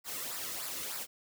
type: noise with flanger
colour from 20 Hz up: white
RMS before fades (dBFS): -39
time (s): 0.04-1.07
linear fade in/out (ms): 50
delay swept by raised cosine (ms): 0.31 to 1.31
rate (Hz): 3.3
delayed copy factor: -0.6
effects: none